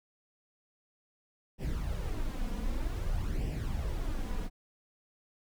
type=noise with flanger; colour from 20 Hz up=brown; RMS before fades=-33 dBFS; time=1.58-4.5 s; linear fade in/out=50 ms; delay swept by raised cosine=0.37 to 4.17 ms; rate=0.53 Hz; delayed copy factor=+0.6; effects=none